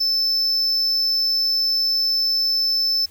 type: tone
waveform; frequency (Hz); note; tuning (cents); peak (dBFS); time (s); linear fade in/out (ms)
triangle; 5274; E8; 0; -16; 0-3.06; 10
effects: added 77 Hz sine -51 dBFS peak until 3.1 s + white hiss -51 dBFS RMS until 3.1 s